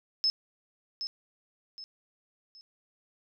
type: tone with echo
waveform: sine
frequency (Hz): 5210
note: E8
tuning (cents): -21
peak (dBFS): -23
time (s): 0.24-0.3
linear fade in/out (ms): 0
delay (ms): 770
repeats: 3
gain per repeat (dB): -9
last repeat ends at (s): 2.61
effects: none